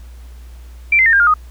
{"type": "tone with pitch steps", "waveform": "sine", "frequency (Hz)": [2349, 2069, 1821.8, 1604.4, 1413, 1244.3], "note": ["D7", "C7", "A#6", "G6", "F6", "D#6"], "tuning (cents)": [0, -20, -40, 40, 20, 0], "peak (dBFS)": -8, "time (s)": [0.92, 1.34], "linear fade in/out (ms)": 5, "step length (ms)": 70, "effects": ["added 60 Hz sine -33 dBFS peak until 1.5 s", "pink hiss -50 dBFS RMS until 1.5 s"]}